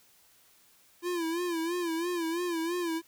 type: tone with vibrato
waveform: square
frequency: 340 Hz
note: F4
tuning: 46 cents flat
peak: -30 dBFS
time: 1.02-3.02 s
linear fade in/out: 50 ms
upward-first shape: sine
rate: 3 Hz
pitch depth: 87 cents each way
effects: white hiss -62 dBFS RMS until 3.07 s